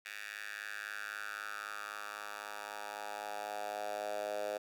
10% pulse tone with high-pass filter sweep, 103.83 Hz, G#2, in tune, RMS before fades -42 dBFS, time 0.05-4.58 s, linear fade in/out 10 ms, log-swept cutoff 2000 to 570 Hz, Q 3.9, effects none

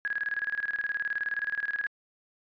sine tone with tremolo, 1661.2 Hz, G#6, in tune, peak -26 dBFS, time 0.05-1.87 s, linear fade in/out 0 ms, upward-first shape square, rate 19 Hz, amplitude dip 80%, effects resampled to 11025 Hz

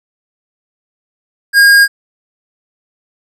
sine tone with hard clipping, 1624 Hz, G#6, 39 cents flat, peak -5 dBFS, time 1.53-1.88 s, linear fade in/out 50 ms, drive 14 dB, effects none

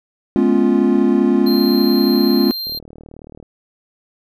triangle chord, C# dominant seventh, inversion second, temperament equal with one note detuned, 211.8 / 246.9 / 277.2 / 349.2 Hz, G#3 / B3 / C#4 / E#4, +34 / 0 / 0 / 0 cents, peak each -15 dBFS, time 0.36-2.51 s, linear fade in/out 0 ms
square tone, 4172 Hz, C8, 6 cents flat, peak -23 dBFS, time 1.46-2.79 s, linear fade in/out 10 ms
click train, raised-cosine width 2 ms, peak -24 dBFS, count 30, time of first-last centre 2.67-3.427 s, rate 38.3 Hz
effects none

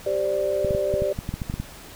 sine chord, G suspended fourth, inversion none, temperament just, 392 / 522.7 / 588 Hz, G4 / C5 / D5, 0 / -2 / +2 cents, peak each -27 / -28 / -23 dBFS, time 0.06-1.13 s, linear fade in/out 5 ms
clicks, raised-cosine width 5 ms, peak -15 dBFS, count 12, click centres 0.647 / 0.708 / 0.749 / 0.94 / 1.021 / 1.189 / 1.291 / 1.34 / 1.418 / 1.499 / 1.54 / 1.6 s
effects pink hiss -43 dBFS RMS until 1.95 s

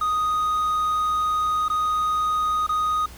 triangle tone with dropouts, 1244.5 Hz, D#6, in tune, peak -18 dBFS, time 0.01-3.06 s, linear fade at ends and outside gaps 5 ms, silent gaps 1.683-1.699 / 2.667-2.691 s, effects added 60 Hz sine -43 dBFS peak until 3.17 s + pink hiss -45 dBFS RMS until 3.17 s

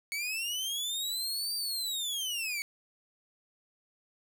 sawtooth linear two-way sweep, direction up then down, 2217 to 4699 to 2217 Hz, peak -29 dBFS, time 0.12-2.62 s, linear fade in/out 0 ms, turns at 1.55 s, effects 10-bit

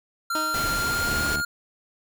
square tone with pitch glide, 1375 to 1414.5 Hz, F6 to F6, -27 to +22 cents, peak -25 dBFS, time 0.3-1.45 s, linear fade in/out 5 ms, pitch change +49 cents, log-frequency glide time 0.41-1.26 s
15% pulse tone with exponential decay, 312.4 Hz, D#4, 7 cents sharp, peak -20 dBFS, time 0.35-1.09 s, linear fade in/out 1 ms, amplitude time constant 160 ms
pink noise, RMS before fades -30 dBFS, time 0.54-1.36 s, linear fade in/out 2 ms
15% pulse tone, 73.9 Hz, D2, 11 cents sharp, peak -24 dBFS, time 1.06-1.42 s, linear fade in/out 20 ms
effects none

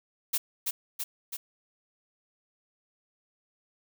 blue noise with echo, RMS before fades -27 dBFS, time 0.33-0.38 s, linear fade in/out 10 ms, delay 330 ms, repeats 3, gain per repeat -3 dB, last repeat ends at 1.37 s, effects none

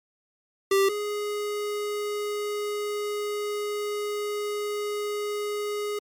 square tone pair in turn, 392 / 415.3 Hz, G4 / G#4, 0 / 0 cents, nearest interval minor second, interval 100 cents, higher second, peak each -19 / -28 dBFS, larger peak first, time 0.71-0.89 / 0.89-5.99 s, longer second, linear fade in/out 5 ms, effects MP3 64 kbps

